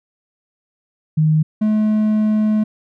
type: tone pair in turn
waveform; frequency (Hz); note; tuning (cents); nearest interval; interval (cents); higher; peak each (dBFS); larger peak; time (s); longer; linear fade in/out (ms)
sine / triangle; 155.56 / 214.4; D#3 / A3; 0 / -45; tritone; 555; second; -11; neither; 1.17-1.43 / 1.61-2.64; second; 10
effects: none